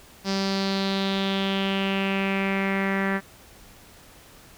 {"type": "tone with low-pass filter sweep", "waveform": "sawtooth", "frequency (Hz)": 194.6, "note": "G3", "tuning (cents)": -12, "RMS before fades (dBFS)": -25, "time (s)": [0.24, 3.21], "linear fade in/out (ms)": 50, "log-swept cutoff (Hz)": [5100, 1800], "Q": 4.4, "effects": ["pink hiss -50 dBFS RMS until 4.57 s"]}